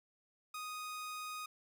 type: tone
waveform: sawtooth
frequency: 1244.5 Hz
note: D#6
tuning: in tune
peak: -38 dBFS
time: 0.54-1.46 s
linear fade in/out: 5 ms
effects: none